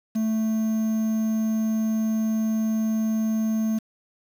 triangle tone with quantisation, 220 Hz, A3, in tune, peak -19 dBFS, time 0.15-3.79 s, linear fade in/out 10 ms, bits 7, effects none

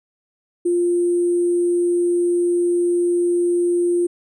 sine tone with sample-and-hold, 349.2 Hz, F4, in tune, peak -15 dBFS, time 0.65-4.07 s, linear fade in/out 10 ms, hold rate 8820 Hz, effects resampled to 22050 Hz

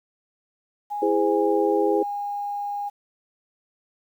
sine tone with pitch glide, 826 to 815.1 Hz, G#5 to G#5, -10 to -33 cents, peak -26 dBFS, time 0.9-2.9 s, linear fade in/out 20 ms, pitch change -23 cents, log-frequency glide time 1.08-1.6 s
sine chord, E augmented, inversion none, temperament just, 329.6 / 412 / 515 Hz, E4 / G#4 / B#4, 0 / -14 / -28 cents, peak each -24 / -21 / -25 dBFS, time 1.02-2.03 s, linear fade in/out 5 ms
effects 9-bit

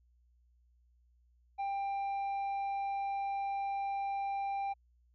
sine tone with tanh clipping, 792 Hz, G5, 18 cents sharp, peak -34 dBFS, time 1.58-4.74 s, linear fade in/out 20 ms, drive 5 dB, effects added 60 Hz sine -65 dBFS peak until 5.14 s

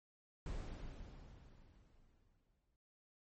brown noise with exponential decay, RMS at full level -42 dBFS, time 0.46-2.76 s, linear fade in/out 2 ms, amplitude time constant 500 ms, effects MP3 32 kbps

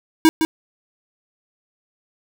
square tone with echo, 320 Hz, D#4, 49 cents sharp, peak -9 dBFS, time 0.25-0.29 s, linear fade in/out 0 ms, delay 160 ms, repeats 1, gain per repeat -7 dB, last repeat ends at 0.45 s, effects none

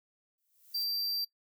violet noise with exponential growth, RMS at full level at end -45 dBFS, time 0.38-0.84 s, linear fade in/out 2 ms, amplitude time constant 100 ms
square tone, 4699 Hz, D8, in tune, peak -31 dBFS, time 0.74-1.25 s, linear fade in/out 10 ms
effects noise-tail reverb RT60 0.1 s tail -19 dB re dry

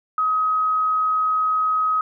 sine tone, 1266 Hz, D#6, 30 cents sharp, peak -17 dBFS, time 0.18-2.01 s, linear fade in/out 2 ms, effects none

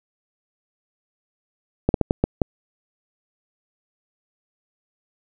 slowing click train, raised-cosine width 2 ms, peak -3 dBFS, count 6, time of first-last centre 1.89-2.418 s, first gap 52 ms, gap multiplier 1.36, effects none

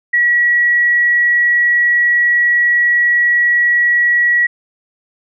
sine tone, 1925 Hz, B6, 45 cents flat, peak -9 dBFS, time 0.13-4.47 s, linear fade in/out 10 ms, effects none

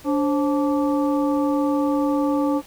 harmonic tone with a mistuned harmonic, 290 Hz, D4, 22 cents flat, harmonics 1 / 2 / 3 / 4, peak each -19 / -25 / -29 / -31 dBFS, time 0.04-2.62 s, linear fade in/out 50 ms, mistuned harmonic 2, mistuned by -150 cents, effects pink hiss -46 dBFS RMS until 2.66 s

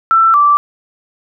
sine tone pair in turn, 1335 / 1166.1 Hz, E6 / D6, +22 / -13 cents, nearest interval major second, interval 235 cents, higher first, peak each -6 dBFS, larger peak neither, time 0.11-0.34 / 0.34-0.57 s, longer neither, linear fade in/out 0 ms, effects none

